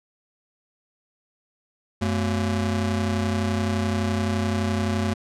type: ring-modulated tone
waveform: 35% pulse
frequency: 154.9 Hz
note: D#3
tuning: 7 cents flat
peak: -17 dBFS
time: 2.01-5.14 s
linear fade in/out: 10 ms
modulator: 61.6 Hz
effects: low-pass 8000 Hz 12 dB/octave